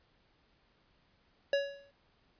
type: tone with exponential decay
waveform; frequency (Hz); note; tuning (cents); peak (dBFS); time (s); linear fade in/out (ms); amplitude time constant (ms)
square; 561; C#5; +21; -25; 1.53-1.91; 2; 81
effects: pink hiss -70 dBFS RMS until 2.39 s + resampled to 11025 Hz